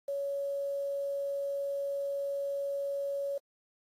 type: tone with quantisation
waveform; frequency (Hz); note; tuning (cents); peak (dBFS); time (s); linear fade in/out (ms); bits
sine; 560; C#5; +18; -31; 0.08-3.38; 5; 9
effects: AAC 48 kbps